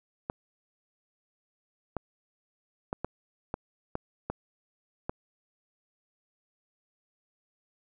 clicks, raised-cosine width 1 ms, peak -17 dBFS, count 8, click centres 0.299 / 1.967 / 2.929 / 3.046 / 3.541 / 3.954 / 4.3 / 5.095 s, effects none

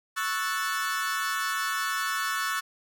40% pulse chord, F# minor seventh, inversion second, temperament equal, 1108.7 / 1318.5 / 1480 / 1760 Hz, C#6 / E6 / F#6 / A6, 0 / 0 / 0 / 0 cents, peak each -32 dBFS, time 0.16-2.61 s, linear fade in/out 20 ms, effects none

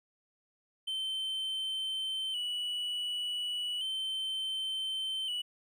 triangle tone with vibrato, 3019 Hz, F#7, 34 cents sharp, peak -31 dBFS, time 0.87-5.42 s, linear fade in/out 10 ms, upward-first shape square, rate 0.34 Hz, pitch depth 42 cents each way, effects none

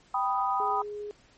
sine chord, G augmented, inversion none, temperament equal, 784 / 987.8 / 1244.5 Hz, G5 / B5 / D#6, 0 / 0 / 0 cents, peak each -29 dBFS, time 0.14-0.82 s, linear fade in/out 5 ms
sine tone, 415.3 Hz, G#4, in tune, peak -34 dBFS, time 0.6-1.11 s, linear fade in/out 0 ms
effects pink hiss -60 dBFS RMS until 1.37 s + MP3 32 kbps

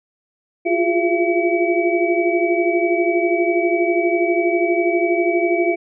sine tone cluster, 344.4 / 356.7 / 409 / 677 / 2282 Hz, F4 / F4 / G#4 / E5 / C#7, -24 / +37 / -26 / +46 / +50 cents, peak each -19 / -20 / -26 / -21 / -24 dBFS, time 0.65-5.76 s, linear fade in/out 20 ms, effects none

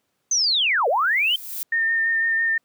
sine linear two-way sweep, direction down then up, 6300 to 440 to 3164 Hz, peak -17 dBFS, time 0.31-1.36 s, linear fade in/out 5 ms, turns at 0.88 s
violet noise with exponential growth, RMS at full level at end -27 dBFS, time 0.8-1.63 s, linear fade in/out 0 ms, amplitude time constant 180 ms
sine tone with vibrato, 1818 Hz, A#6, 44 cents flat, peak -18 dBFS, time 1.72-2.58 s, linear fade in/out 5 ms, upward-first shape sine, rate 6 Hz, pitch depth 17 cents each way
effects pink hiss -72 dBFS RMS until 2.64 s + high-pass 150 Hz 12 dB/octave

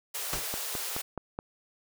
white high-pass noise, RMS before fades -35 dBFS, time 0.14-1.02 s, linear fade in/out 10 ms, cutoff 380 Hz, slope 96 dB/octave
pink noise with exponential decay, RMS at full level -28 dBFS, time 0.33-0.48 s, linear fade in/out 0 ms, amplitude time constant 31 ms
click train, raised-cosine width 1 ms, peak -20 dBFS, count 5, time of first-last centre 0.54-1.389 s, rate 4.71 Hz
effects none

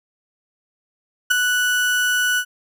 35% pulse tone with ADSR envelope, 1480 Hz, F#6, in tune, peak -9 dBFS, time 1.3-2.45 s, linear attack 13 ms, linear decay 9 ms, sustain -6 dB, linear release 69 ms, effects none

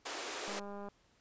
pink high-pass noise, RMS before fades -41 dBFS, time 0.05-0.6 s, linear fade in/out 10 ms, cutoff 310 Hz, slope 48 dB/octave
click train, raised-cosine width 1 ms, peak -33 dBFS, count 83, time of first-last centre 0.48-0.886 s, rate 202 Hz
effects pink hiss -70 dBFS RMS until 1.2 s + resampled to 16000 Hz

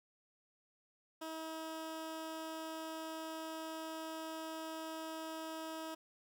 15% pulse tone, 320.1 Hz, D#4, 49 cents sharp, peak -36 dBFS, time 1.21-5.95 s, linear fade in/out 10 ms, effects none

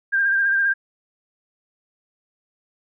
sine tone with vibrato, 1593 Hz, G6, 27 cents sharp, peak -16 dBFS, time 0.12-0.74 s, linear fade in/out 20 ms, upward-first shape sine, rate 15 Hz, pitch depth 34 cents each way, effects none

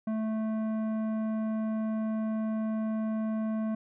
sine tone with tanh clipping, 219.1 Hz, A3, 7 cents flat, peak -30 dBFS, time 0.07-3.75 s, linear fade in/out 5 ms, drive 12 dB, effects none

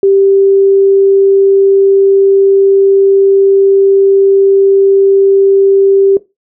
sine tone, 392 Hz, G4, in tune, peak -4 dBFS, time 0.03-6.17 s, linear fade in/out 2 ms, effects noise-tail reverb RT60 0.2 s tail -17 dB re dry

